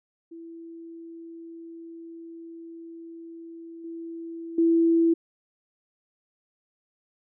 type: tone with level steps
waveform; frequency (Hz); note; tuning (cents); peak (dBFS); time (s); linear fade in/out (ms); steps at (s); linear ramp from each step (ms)
sine; 332.1; E4; +13; -39 / -34 / -17; 0.31-5.14; 10; 3.84 / 4.58; 5
effects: none